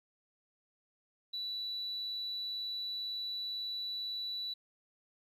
sine tone, 3951 Hz, B7, in tune, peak -35 dBFS, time 1.33-4.54 s, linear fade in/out 10 ms, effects tanh soft clip ceiling -32 dBFS + 12-bit

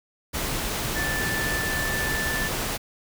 sine tone in noise, 1760 Hz, A6, in tune, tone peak -27 dBFS, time 0.95-2.49 s, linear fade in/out 20 ms, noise pink, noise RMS -28 dBFS, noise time 0.33-2.78 s, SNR -2 dB, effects none

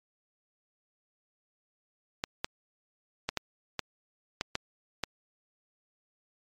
clicks, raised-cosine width 0.2 ms, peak -12 dBFS, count 8, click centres 2.239 / 2.445 / 3.29 / 3.373 / 3.793 / 4.411 / 4.554 / 5.037 s, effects MP3 96 kbps

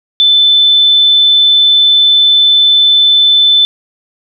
sine tone, 3520 Hz, A7, in tune, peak -4 dBFS, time 0.2-3.65 s, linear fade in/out 0 ms, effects none

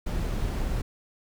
brown noise, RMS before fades -28 dBFS, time 0.06-0.82 s, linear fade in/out 10 ms, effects none

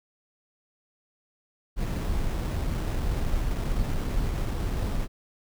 brown noise with sample-and-hold, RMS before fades -27 dBFS, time 1.76-5.08 s, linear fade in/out 50 ms, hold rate 4410 Hz, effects none

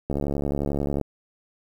click train, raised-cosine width 2 ms, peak -13 dBFS, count 66, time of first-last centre 0.1-1.013 s, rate 71.2 Hz, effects 8-bit

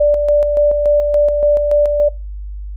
sine tone with tremolo, 587.3 Hz, D5, in tune, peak -8 dBFS, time 0-2.09 s, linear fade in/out 10 ms, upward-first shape square, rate 3.5 Hz, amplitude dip 40%, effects noise-tail reverb RT60 0.3 s tail -23 dB re dry + added 50 Hz sine -24 dBFS peak until 2.76 s

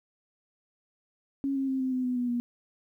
sine tone with pitch steps, 275.1 / 269.9 / 264.8 / 259.8 / 254.9 / 250.1 / 245.4 / 240.7 Hz, C#4 / C#4 / C4 / C4 / C4 / B3 / B3 / B3, -13 / -46 / +21 / -12 / -45 / +22 / -11 / -44 cents, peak -26 dBFS, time 1.44-2.4 s, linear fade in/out 0 ms, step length 120 ms, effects 11-bit

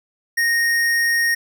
sine tone with hard clipping, 1859 Hz, A#6, 5 cents flat, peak -17 dBFS, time 0.37-1.35 s, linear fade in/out 10 ms, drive 16 dB, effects none

